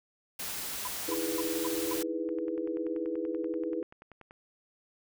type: noise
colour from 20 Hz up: white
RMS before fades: -37 dBFS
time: 0.39-2.03 s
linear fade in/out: 5 ms
type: tone bursts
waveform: sine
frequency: 1000 Hz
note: B5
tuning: 21 cents sharp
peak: -34 dBFS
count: 5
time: 0.85-1.935 s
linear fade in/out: 2 ms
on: 25 ms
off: 240 ms
type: chord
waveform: sine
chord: E major seventh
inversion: third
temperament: equal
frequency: 311.1 / 329.6 / 415.3 / 493.9 Hz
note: D#4 / E4 / G#4 / B4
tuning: 0 / 0 / 0 / 0 cents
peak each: -38 / -34 / -38 / -36 dBFS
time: 1.08-3.83 s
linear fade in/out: 5 ms
type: click train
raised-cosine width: 0.5 ms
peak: -35 dBFS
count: 22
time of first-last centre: 2.29-4.309 s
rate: 10.4 Hz
effects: none